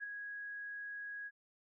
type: tone with ADSR envelope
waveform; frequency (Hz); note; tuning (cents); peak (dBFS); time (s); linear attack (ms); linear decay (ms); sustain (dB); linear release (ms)
sine; 1657; G#6; -4; -37; 0-1.31; 37; 6; -5; 45
effects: none

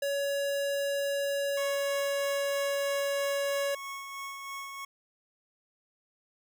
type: tone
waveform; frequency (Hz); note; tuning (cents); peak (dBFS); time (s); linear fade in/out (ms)
square; 562; C#5; +24; -29; 0.02-3.75; 5
type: tone with tremolo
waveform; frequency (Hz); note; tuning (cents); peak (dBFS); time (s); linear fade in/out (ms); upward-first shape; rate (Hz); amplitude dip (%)
25% pulse; 1101; C#6; -12; -33; 1.57-4.85; 5; sine; 3.1; 35
effects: none

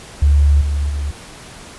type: tone with level steps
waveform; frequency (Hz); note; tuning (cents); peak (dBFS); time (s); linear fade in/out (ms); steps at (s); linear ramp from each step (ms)
sine; 72; D2; -34; -8 / -15 / -18; 0.22-1.11; 5; 0.61 / 0.89; 5
effects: pink hiss -37 dBFS RMS until 1.78 s + resampled to 24000 Hz

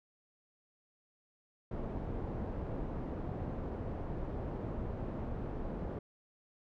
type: low-pass noise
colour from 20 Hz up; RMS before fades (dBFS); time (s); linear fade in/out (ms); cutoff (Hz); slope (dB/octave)
pink; -39; 1.71-5.99; 5; 630; 12
effects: none

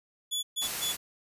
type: tone bursts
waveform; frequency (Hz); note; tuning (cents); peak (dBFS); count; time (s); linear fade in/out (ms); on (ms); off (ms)
sawtooth; 3431; A7; -44; -26; 3; 0.31-0.93; 20; 120; 130
type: noise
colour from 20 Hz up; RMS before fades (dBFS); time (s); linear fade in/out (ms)
white; -34; 0.61-0.97; 20
effects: resampled to 32000 Hz

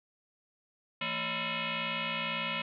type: tone with frequency modulation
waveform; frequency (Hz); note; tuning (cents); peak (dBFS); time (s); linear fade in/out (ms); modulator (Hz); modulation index
sine; 165.1; E3; +3; -31; 1.01-2.62; 5; 392; 7.9
effects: none

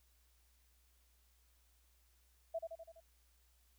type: tone with echo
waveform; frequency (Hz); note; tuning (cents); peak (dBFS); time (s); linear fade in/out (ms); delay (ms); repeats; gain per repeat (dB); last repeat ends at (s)
sine; 659.3; E5; 0; -36; 2.54-2.59; 10; 83; 5; -4; 3.005
effects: added 60 Hz sine -70 dBFS peak until 3.78 s + white hiss -75 dBFS RMS until 3.78 s

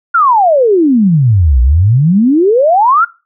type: exponential two-way sweep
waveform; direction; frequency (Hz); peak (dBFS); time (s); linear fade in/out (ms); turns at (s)
sine; down then up; 1438 to 58.27 to 1438; -5; 0.14-3.05; 10; 1.61
effects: noise-tail reverb RT60 0.3 s tail -21 dB re dry

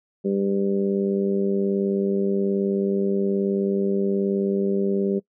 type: harmonic tone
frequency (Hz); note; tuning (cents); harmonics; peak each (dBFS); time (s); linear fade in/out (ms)
98.8; G2; +14; 2 / 3 / 4 / 5 / 6; -23 / -33 / -23 / -31 / -37; 0.24-5.2; 20
effects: noise-tail reverb RT60 0.1 s tail -23 dB re dry

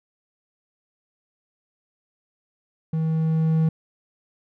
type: tone with level ramp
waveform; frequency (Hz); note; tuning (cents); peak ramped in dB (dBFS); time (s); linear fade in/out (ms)
triangle; 160; D#3; +49; -19 to -14; 2.93-3.69; 5
effects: none

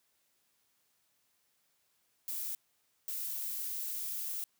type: noise bursts at uneven times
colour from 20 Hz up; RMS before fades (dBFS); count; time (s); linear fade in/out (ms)
violet; -38; 2; 2.28-2.55 / 3.08-4.44; 0
effects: white hiss -75 dBFS RMS until 4.59 s + high-pass 60 Hz 12 dB/octave

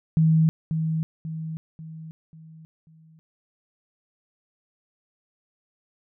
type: tone with echo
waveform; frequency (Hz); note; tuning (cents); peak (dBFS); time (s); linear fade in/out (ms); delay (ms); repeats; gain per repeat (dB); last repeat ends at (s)
sine; 159.8; D#3; +47; -15; 0.17-0.49; 0; 540; 5; -7; 3.19
effects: none

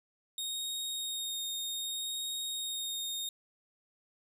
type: tone with vibrato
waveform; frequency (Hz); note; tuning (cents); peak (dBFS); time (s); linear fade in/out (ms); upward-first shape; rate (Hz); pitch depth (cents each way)
sawtooth; 3717; A#7; -6; -32; 0.38-3.29; 2; sine; 0.64; 10
effects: none

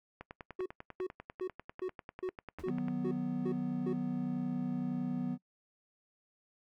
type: click train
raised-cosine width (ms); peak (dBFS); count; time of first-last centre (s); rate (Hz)
0.5; -29; 28; 0.21-2.883; 10.1
type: tone bursts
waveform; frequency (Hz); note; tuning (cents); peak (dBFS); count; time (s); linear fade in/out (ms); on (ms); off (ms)
triangle; 370.4; F#4; +2; -31; 9; 0.59-3.931; 5; 69; 340
type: noise with exponential decay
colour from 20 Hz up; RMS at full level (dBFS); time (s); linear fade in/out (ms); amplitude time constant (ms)
brown; -36; 2.59-2.69; 5; 20
type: chord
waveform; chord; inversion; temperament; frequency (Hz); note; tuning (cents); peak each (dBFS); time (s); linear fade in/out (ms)
triangle; B major; first; just; 154.34 / 185.21 / 246.9; D#3 / F#3 / B3; -14 / +2 / 0; -39 / -36 / -33; 2.65-5.38; 50
effects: noise-tail reverb RT60 0.1 s tail -24 dB re dry

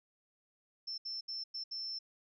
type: tone bursts at uneven times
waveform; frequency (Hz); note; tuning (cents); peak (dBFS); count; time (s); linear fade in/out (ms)
sine; 5340; E8; +22; -38; 5; 0.87-0.98 / 1.05-1.21 / 1.28-1.44 / 1.54-1.64 / 1.71-1.99; 10
effects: none

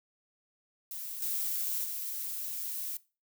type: noise with level steps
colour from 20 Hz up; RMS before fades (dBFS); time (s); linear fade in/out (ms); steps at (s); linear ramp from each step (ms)
violet; -40 / -33 / -37; 0.91-2.97; 2; 1.22 / 1.84; 2
effects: noise-tail reverb RT60 0.3 s tail -19 dB re dry

